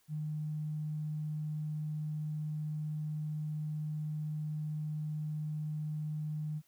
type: tone with tanh clipping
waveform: triangle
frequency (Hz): 152.6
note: D#3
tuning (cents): -33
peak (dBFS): -34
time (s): 0.08-6.62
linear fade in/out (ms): 50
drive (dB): 3
effects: white hiss -71 dBFS RMS until 6.67 s